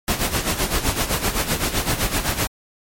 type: noise with tremolo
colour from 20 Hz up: pink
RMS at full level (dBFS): -19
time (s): 0.08-2.47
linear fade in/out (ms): 0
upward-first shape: sine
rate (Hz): 7.8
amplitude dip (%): 70
effects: MP3 64 kbps